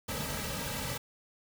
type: noise with comb filter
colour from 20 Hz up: pink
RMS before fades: -36 dBFS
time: 0.08-0.98 s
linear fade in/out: 10 ms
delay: 2.8 ms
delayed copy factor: -0.85
effects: none